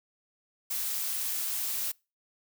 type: noise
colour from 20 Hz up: blue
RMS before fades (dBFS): -32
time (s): 0.7-1.92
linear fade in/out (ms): 10
effects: noise-tail reverb RT60 0.3 s tail -26 dB re dry